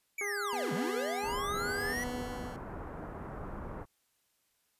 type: linear two-way sweep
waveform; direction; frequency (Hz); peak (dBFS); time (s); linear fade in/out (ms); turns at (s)
square; down then up; 2349 to 140 to 1972; -35; 0.18-2.04; 5; 0.73
type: harmonic tone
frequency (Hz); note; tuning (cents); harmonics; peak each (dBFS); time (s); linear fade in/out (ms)
406.7; G#4; -36; 1 / 2 / 3 / 4 / 5; -38 / -47 / -45 / -46 / -48; 0.21-1.93; 2
type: tone with tremolo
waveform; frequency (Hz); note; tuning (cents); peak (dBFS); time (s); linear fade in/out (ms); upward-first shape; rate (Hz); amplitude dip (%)
20% pulse; 246.9; B3; 0; -31; 0.53-2.56; 0; triangle; 0.8; 95
type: low-pass noise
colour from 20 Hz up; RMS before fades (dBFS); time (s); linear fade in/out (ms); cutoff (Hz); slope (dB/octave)
pink; -42; 1.21-3.86; 50; 1400; 24
effects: white hiss -75 dBFS RMS until 4.79 s + resampled to 32000 Hz